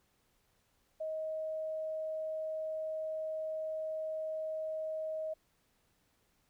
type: tone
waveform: sine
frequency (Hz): 630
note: D#5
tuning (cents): +21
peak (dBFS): -35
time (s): 1-5.34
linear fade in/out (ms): 10
effects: pink hiss -74 dBFS RMS until 6.49 s